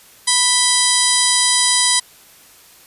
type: harmonic tone with a mistuned harmonic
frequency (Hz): 987.8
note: B5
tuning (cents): 0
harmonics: 1 / 2 / 3 / 4 / 5 / 6 / 7 / 8 / 9 / 10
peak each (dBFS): -24 / -23 / -24 / -20 / -20 / -24 / -26 / -23 / -20 / -20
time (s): 0.27-2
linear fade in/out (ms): 10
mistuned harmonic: 3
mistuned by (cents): +110
effects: white hiss -46 dBFS RMS until 2.86 s + resampled to 32000 Hz